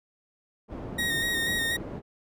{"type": "low-pass noise", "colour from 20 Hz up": "white", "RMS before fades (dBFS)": -37, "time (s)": [0.68, 2.02], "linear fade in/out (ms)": 50, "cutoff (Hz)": 390, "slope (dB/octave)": 12}
{"type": "tone with vibrato", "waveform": "30% pulse", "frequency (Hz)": 1864.7, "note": "A#6", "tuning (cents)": 0, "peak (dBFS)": -23, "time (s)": [0.98, 1.77], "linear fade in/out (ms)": 10, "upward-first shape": "square", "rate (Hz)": 4.1, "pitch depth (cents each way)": 23}
{"effects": []}